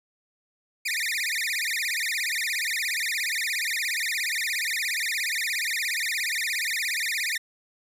sawtooth tone with vibrato, 2100 Hz, C7, 6 cents sharp, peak -22 dBFS, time 0.85-7.38 s, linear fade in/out 10 ms, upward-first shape sine, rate 17 Hz, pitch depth 290 cents each way, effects resampled to 32000 Hz

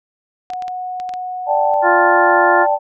sine tone, 733 Hz, F#5, 16 cents flat, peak -22 dBFS, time 0.5-1.74 s, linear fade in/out 0 ms
clicks, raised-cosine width 0.2 ms, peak -17 dBFS, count 7, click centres 0.503 / 0.535 / 0.623 / 0.681 / 1 / 1.092 / 1.138 s
sine chord, D suspended fourth, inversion none, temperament just, 587.3 / 783.1 / 881 Hz, D5 / G5 / A5, 0 / -2 / +2 cents, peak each -17 dBFS, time 1.46-2.79 s, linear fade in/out 50 ms
harmonic tone, 350.5 Hz, F4, 6 cents sharp, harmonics 1 / 2 / 3 / 4 / 5, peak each -18 / -18 / -18 / -18 / -18 dBFS, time 1.82-2.67 s, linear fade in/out 50 ms
effects none

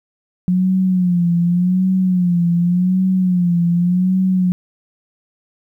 sine tone with vibrato, 179.4 Hz, F3, 47 cents sharp, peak -12 dBFS, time 0.48-4.52 s, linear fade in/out 0 ms, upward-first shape sine, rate 0.87 Hz, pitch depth 79 cents each way, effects 9-bit

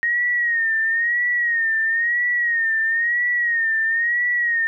sine tone with vibrato, 1864.7 Hz, A#6, in tune, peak -17 dBFS, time 0.03-4.67 s, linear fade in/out 0 ms, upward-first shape sine, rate 1 Hz, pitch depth 76 cents each way, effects none

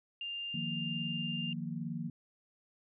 sine tone, 2799 Hz, F7, 3 cents sharp, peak -37 dBFS, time 0.21-1.53 s, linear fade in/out 2 ms
sine chord, Eb suspended second, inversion none, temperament equal with one note detuned, 155.56 / 176.64 / 233.1 Hz, Eb3 / F3 / Bb3, 0 / +20 / 0 cents, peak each -40 dBFS, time 0.54-2.1 s, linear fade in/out 5 ms
effects none

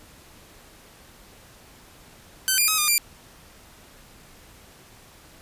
5% pulse tone with pitch steps, 1534 / 2405 / 1270 / 1210 / 2377 Hz, G6 / D7 / D#6 / D#6 / D7, -38 / +41 / +35 / -49 / +20 cents, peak -8 dBFS, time 2.48-2.98 s, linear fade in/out 0 ms, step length 100 ms, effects pink hiss -50 dBFS RMS until 5.41 s + resampled to 32000 Hz

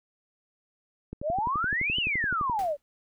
click train, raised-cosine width 3 ms, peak -23 dBFS, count 17, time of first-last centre 1.13-2.498 s, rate 11.7 Hz
sine exponential two-way sweep, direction up then down, 551 to 3054 to 551 Hz, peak -25 dBFS, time 1.22-2.77 s, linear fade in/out 50 ms, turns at 1.98 s
pink noise with exponential decay, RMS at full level -40 dBFS, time 2.59-2.82 s, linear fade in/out 0 ms, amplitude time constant 50 ms
effects none

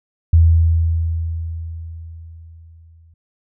sine tone with exponential decay, 82.3 Hz, E2, 2 cents flat, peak -6 dBFS, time 0.33-3.14 s, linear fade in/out 5 ms, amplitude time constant 610 ms, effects none

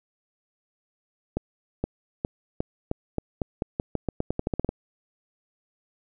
accelerating click train, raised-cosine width 2 ms, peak -12 dBFS, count 19, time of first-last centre 1.37-4.691 s, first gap 470 ms, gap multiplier 0.87, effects none

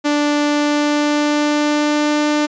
sawtooth tone with pitch glide, 293.7 to 298.3 Hz, D4 to D4, 0 to +27 cents, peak -10 dBFS, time 0.04-2.47 s, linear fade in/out 20 ms, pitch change +27 cents, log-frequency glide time 0.44-2.24 s, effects resampled to 16000 Hz

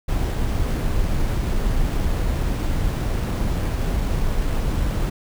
brown noise with sample-and-hold, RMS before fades -21 dBFS, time 0.08-5.1 s, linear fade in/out 10 ms, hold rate 11025 Hz, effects none

